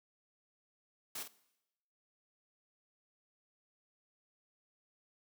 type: noise with echo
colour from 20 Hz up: white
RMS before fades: -42 dBFS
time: 1.15-1.23 s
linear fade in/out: 5 ms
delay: 49 ms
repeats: 1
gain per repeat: -8 dB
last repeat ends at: 1.279 s
effects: noise-tail reverb RT60 0.9 s tail -19 dB re dry + high-pass 200 Hz 12 dB/octave